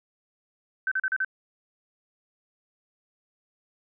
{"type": "tone bursts", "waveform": "sine", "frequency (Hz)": 1535, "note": "G6", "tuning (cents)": -37, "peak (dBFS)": -23, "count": 5, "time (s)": [0.87, 1.247], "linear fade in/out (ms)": 2, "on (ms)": 45, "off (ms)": 38, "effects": []}